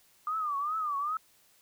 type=tone with vibrato; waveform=sine; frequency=1204 Hz; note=D6; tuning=43 cents sharp; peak=-29 dBFS; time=0.27-1.17 s; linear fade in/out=2 ms; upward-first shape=triangle; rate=2.5 Hz; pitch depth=160 cents each way; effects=white hiss -64 dBFS RMS until 1.61 s